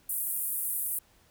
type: band-pass noise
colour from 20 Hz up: white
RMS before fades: -32 dBFS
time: 0.09-0.99 s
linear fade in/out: 5 ms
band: 9200 to 16000 Hz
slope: 48 dB/octave
effects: pink hiss -63 dBFS RMS until 1.3 s